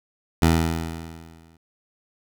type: tone with exponential decay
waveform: 15% pulse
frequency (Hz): 82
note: E2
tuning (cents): -9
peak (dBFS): -7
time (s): 0.42-1.57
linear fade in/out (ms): 5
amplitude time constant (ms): 250
effects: none